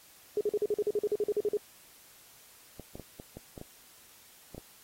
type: tone bursts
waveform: sine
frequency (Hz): 416.7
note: G#4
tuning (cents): +6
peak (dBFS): -25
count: 15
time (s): 0.37-1.571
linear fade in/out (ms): 2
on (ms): 39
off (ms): 44
type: clicks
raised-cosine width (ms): 2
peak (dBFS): -29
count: 9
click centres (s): 2.797 / 2.955 / 2.997 / 3.199 / 3.37 / 3.578 / 3.614 / 4.547 / 4.58
effects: white hiss -57 dBFS RMS until 4.83 s + AAC 48 kbps